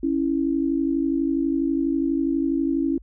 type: tone pair together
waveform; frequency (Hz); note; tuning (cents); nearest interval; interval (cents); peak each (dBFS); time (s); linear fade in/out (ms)
sine; 276 / 328.2; C#4 / E4; -7 / -8; minor third; 299; -22 / -23; 0.03-2.98; 5
effects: added 50 Hz sine -43 dBFS peak until 3.02 s